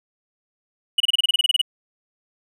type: tone bursts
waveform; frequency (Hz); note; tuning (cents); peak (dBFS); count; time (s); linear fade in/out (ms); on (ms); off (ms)
triangle; 2937; F#7; -13; -12; 13; 0.98-1.615; 5; 23; 28
effects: none